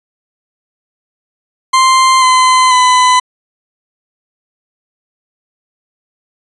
40% pulse tone with pitch steps, 1046.5 / 1025.6 / 1005 Hz, C6 / C6 / B5, 0 / -35 / +30 cents, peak -5 dBFS, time 1.73-3.2 s, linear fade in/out 10 ms, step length 490 ms, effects resampled to 22050 Hz

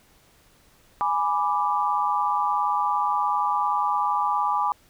sine chord, G# diminished, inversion none, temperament equal, 830.6 / 987.8 / 1174.7 Hz, G#5 / B5 / D6, 0 / 0 / 0 cents, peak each -25 dBFS, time 1.01-4.72 s, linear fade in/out 0 ms, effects pink hiss -58 dBFS RMS until 4.89 s

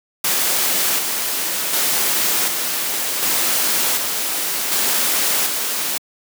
white noise with tremolo, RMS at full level -18 dBFS, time 0.24-5.98 s, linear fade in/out 5 ms, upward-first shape square, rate 0.67 Hz, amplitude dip 35%, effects high-pass 200 Hz 12 dB/octave

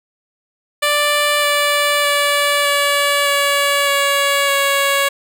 10% pulse tone with pitch steps, 587.3 / 582.2 / 577.2 / 572.2 / 567.3 / 562.4 / 557.5 Hz, D5 / D5 / D5 / D5 / C#5 / C#5 / C#5, 0 / -15 / -30 / -45 / +40 / +25 / +10 cents, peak -5 dBFS, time 0.82-5.09 s, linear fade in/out 10 ms, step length 610 ms, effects none

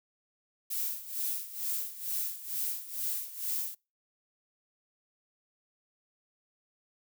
violet noise with tremolo, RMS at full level -32 dBFS, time 0.7-3.75 s, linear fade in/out 10 ms, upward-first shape sine, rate 2.2 Hz, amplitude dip 80%, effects noise-tail reverb RT60 0.3 s tail -26 dB re dry

